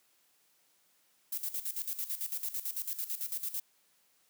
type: noise with tremolo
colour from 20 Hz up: violet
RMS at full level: -35 dBFS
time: 1.32-3.6 s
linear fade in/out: 5 ms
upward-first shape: square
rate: 9 Hz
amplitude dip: 75%
effects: white hiss -70 dBFS RMS until 4.29 s + high-pass 150 Hz 12 dB/octave